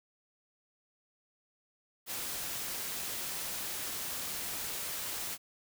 white noise, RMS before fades -38 dBFS, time 2.06-5.38 s, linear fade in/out 50 ms, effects none

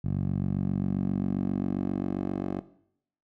10% pulse tone with band-pass filter sweep, 47.49 Hz, F#1, 46 cents sharp, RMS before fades -29 dBFS, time 0.04-2.61 s, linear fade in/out 10 ms, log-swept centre 130 to 390 Hz, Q 1.6, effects noise-tail reverb RT60 0.7 s tail -17 dB re dry

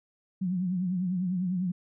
sine tone with vibrato, 182.2 Hz, F#3, 26 cents flat, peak -26 dBFS, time 0.41-1.72 s, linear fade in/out 10 ms, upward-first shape triangle, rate 10 Hz, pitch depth 100 cents each way, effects none

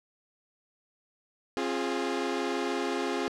sawtooth chord, F minor, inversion second, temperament equal with one note detuned, 267.9 / 349.2 / 415.3 Hz, C4 / F4 / Ab4, +41 / 0 / 0 cents, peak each -29 dBFS, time 1.57-3.28 s, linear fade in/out 0 ms, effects low-pass 6000 Hz 12 dB/octave

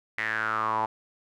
sawtooth tone with band-pass filter sweep, 110 Hz, A2, in tune, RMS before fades -28 dBFS, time 0.18-0.86 s, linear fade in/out 5 ms, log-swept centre 2000 to 890 Hz, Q 7.7, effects none

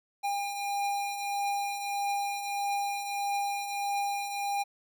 square beating tone pair, 804 / 805.6 Hz, G5 / G5, +44 / +47 cents, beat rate 1.6 Hz, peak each -39 / -31 dBFS, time 0.23-4.64 s, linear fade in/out 20 ms, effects none

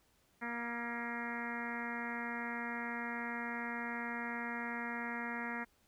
harmonic tone with a mistuned harmonic, 236.7 Hz, A#3, 27 cents sharp, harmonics 1 / 2 / 3 / 4 / 5 / 6 / 7 / 8 / 9 / 10, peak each -43 / -50 / -49 / -46 / -52 / -47 / -46 / -45 / -47 / -55 dBFS, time 0.41-5.65 s, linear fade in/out 20 ms, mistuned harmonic 6, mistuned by -37 cents, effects pink hiss -72 dBFS RMS until 5.87 s

